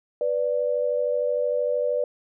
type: tone pair together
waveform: sine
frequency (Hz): 493.9 / 587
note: B4 / D5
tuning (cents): 0 / -1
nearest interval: minor third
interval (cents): 299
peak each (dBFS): -24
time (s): 0.21-2.04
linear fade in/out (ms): 2
effects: none